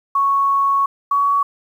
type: tone pair in turn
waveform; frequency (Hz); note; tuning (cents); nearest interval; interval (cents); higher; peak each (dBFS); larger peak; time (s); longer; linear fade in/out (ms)
sine; 1108 / 1125.4; C#6 / C#6; -1 / +26; unison; 27; second; -13; neither; 0.15-0.86 / 1.11-1.43; first; 5
effects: 8-bit